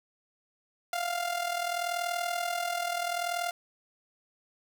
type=tone with amplitude modulation; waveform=sawtooth; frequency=698.5 Hz; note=F5; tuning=in tune; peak=-23 dBFS; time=0.93-3.51 s; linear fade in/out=2 ms; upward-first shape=sine; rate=40.7 Hz; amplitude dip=65%; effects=none